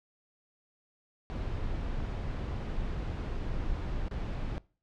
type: noise with dropouts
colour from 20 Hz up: brown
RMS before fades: -34 dBFS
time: 1.3-4.58 s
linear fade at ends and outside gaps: 0 ms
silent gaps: 4.082-4.111 s
effects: noise-tail reverb RT60 0.4 s tail -23 dB re dry + low-pass 4000 Hz 12 dB/octave